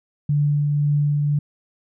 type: tone with tremolo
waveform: sine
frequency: 146.2 Hz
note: D3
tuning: 7 cents flat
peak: -15 dBFS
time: 0.29-1.39 s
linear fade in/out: 5 ms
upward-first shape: triangle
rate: 1.9 Hz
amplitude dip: 25%
effects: none